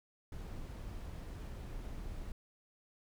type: noise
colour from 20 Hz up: brown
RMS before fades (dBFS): -44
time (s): 0.32-2.32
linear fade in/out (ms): 2
effects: none